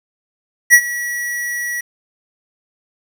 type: tone with ADSR envelope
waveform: square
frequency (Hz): 1931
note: B6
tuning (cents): -39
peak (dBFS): -3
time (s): 0.7-1.81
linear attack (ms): 37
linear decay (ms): 66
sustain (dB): -18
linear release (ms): 8
effects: 7-bit